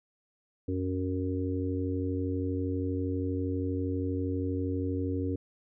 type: harmonic tone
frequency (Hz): 92.5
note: F#2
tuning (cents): 0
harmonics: 1 / 3 / 4 / 5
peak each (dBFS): -32 / -32 / -38 / -37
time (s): 0.68-5.36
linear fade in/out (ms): 5
effects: none